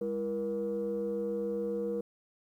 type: tone cluster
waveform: sine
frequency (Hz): 202 / 334.8 / 474.8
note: G#3 / E4 / A#4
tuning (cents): -48 / +27 / +32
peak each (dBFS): -36 / -39 / -31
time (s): 0.01-2.01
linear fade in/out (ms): 5
effects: tanh soft clip ceiling -25 dBFS + 11-bit